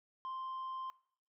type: tone with tanh clipping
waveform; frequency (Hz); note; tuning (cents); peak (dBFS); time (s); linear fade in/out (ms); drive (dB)
triangle; 1046.5; C6; 0; -40; 0.25-0.9; 0; 7
effects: noise-tail reverb RT60 0.6 s tail -21 dB re dry